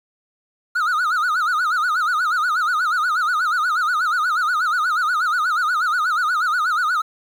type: tone with vibrato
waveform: triangle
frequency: 1345 Hz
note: E6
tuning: 34 cents sharp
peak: -15 dBFS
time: 0.75-7.02 s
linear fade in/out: 10 ms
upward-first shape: sine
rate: 8.3 Hz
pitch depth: 180 cents each way
effects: 8-bit